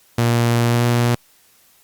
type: tone with pitch glide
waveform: sawtooth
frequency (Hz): 118.1 to 119.82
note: A#2 to A#2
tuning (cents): +23 to +48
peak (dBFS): -10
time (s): 0.18-1.15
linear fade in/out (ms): 5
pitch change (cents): +25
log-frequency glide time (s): 0.63-0.86
effects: white hiss -54 dBFS RMS until 1.83 s + Opus 48 kbps